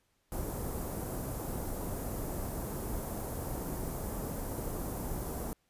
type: band-stop noise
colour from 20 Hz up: pink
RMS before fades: -37 dBFS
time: 0.32-5.53 s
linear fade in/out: 0 ms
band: 800 to 12000 Hz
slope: 12 dB/octave
effects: pink hiss -75 dBFS RMS until 5.69 s + resampled to 32000 Hz